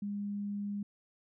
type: tone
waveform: sine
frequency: 203.4 Hz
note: G#3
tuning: 36 cents flat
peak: -34 dBFS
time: 0.02-0.83 s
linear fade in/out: 5 ms
effects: none